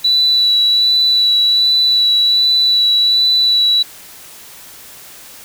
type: tone with vibrato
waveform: sine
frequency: 3951 Hz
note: B7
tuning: in tune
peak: -9 dBFS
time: 0.04-3.83 s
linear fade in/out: 10 ms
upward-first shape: sine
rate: 1.3 Hz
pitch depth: 13 cents each way
effects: white hiss -37 dBFS RMS until 5.44 s